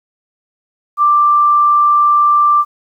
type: tone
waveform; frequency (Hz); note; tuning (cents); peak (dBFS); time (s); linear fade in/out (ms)
sine; 1179; D6; +6; -7; 0.97-2.65; 50
effects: 8-bit